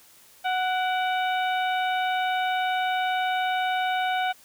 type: harmonic tone with a mistuned harmonic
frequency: 740 Hz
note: F#5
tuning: in tune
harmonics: 1 / 2 / 3 / 4 / 5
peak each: -24 / -30 / -34 / -36 / -38 dBFS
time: 0.44-4.33 s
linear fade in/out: 20 ms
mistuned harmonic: 3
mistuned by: +63 cents
effects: white hiss -54 dBFS RMS until 4.44 s